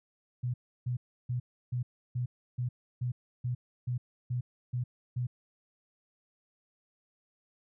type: tone bursts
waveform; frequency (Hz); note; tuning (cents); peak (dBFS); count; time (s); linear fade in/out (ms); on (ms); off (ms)
sine; 123.47; B2; 0; -29; 12; 0.43-5.27; 10; 110; 320
effects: none